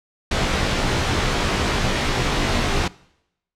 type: noise with comb filter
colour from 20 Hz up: pink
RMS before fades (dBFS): -20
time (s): 0.31-2.88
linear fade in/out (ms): 5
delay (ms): 19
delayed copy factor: -1
effects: noise-tail reverb RT60 0.8 s tail -22 dB re dry + low-pass 5000 Hz 12 dB/octave